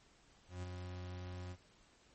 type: tone with ADSR envelope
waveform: 40% pulse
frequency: 90 Hz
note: F#2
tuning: 47 cents flat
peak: -39 dBFS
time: 0.48-1.57 s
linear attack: 150 ms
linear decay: 12 ms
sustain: -4 dB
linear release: 56 ms
effects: pink hiss -67 dBFS RMS until 2.14 s + MP3 32 kbps